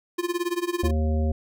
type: tone with tremolo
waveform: square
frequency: 349.2 Hz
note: F4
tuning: in tune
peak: -22 dBFS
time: 0.18-0.91 s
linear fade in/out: 10 ms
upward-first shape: sine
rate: 18 Hz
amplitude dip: 90%
type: harmonic tone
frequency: 77.78 Hz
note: D#2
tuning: in tune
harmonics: 1 / 3 / 5 / 7 / 9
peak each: -21 / -29 / -35 / -34 / -39 dBFS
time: 0.83-1.32 s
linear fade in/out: 5 ms
effects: none